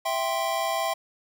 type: chord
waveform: square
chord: C major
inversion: first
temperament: equal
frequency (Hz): 659.3 / 784 / 1046.5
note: E5 / G5 / C6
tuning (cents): 0 / 0 / 0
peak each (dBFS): -29 / -30 / -31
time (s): 0.05-0.94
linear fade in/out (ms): 10
effects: none